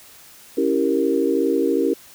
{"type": "chord", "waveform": "sine", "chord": "C# diminished seventh", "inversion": "none", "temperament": "equal", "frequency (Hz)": [277.2, 329.6, 392, 466.2], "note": ["C#4", "E4", "G4", "Bb4"], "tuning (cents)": [0, 0, 0, 0], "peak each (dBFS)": -22, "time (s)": [0.57, 1.94], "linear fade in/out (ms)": 10, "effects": ["white hiss -46 dBFS RMS until 2.14 s"]}